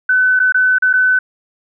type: tone with dropouts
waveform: sine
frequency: 1509 Hz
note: F#6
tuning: 34 cents sharp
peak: -9 dBFS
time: 0.09-1.19 s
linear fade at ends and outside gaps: 5 ms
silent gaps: 0.393-0.399 / 0.523-0.544 / 0.785-0.822 / 0.93-0.936 s
effects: none